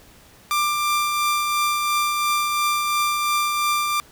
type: tone with tremolo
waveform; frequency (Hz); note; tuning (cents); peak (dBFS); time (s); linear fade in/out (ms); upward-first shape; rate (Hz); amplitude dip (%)
sawtooth; 1186; D6; +17; -14; 0.51-4; 0; triangle; 2.9; 35
effects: pink hiss -50 dBFS RMS until 4.11 s